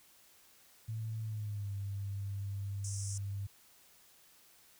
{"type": "tone with pitch glide", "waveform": "sine", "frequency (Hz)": [110.9, 99.37], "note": ["A2", "G2"], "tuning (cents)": [14, 24], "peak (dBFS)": -36, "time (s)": [0.88, 3.47], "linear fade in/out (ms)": 10, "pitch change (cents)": -190, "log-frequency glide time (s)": [1.2, 1.72]}
{"type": "band-pass noise", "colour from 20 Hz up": "pink", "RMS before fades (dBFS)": -45, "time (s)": [2.84, 3.18], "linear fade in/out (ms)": 5, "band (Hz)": [5400, 9900], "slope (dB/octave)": 96}
{"effects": ["white hiss -63 dBFS RMS until 4.79 s"]}